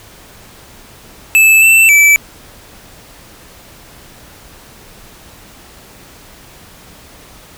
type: tone with pitch steps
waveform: square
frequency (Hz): 2622 / 2668 / 2312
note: E7 / E7 / D7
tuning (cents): -10 / +20 / -28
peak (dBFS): -5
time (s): 1.35-2.16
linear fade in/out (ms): 0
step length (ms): 270
effects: pink hiss -39 dBFS RMS until 7.57 s